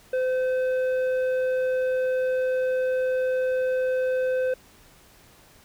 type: tone with tanh clipping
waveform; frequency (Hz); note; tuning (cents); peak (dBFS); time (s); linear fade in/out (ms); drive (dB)
sine; 513; C5; -34; -23; 0.13-4.54; 5; 8
effects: pink hiss -54 dBFS RMS until 5.64 s